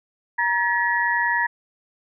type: tone cluster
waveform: sine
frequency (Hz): 946 / 1720 / 1910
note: A#5 / A6 / A#6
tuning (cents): +25 / -40 / +42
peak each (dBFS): -23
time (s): 0.38-1.47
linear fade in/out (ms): 10
effects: none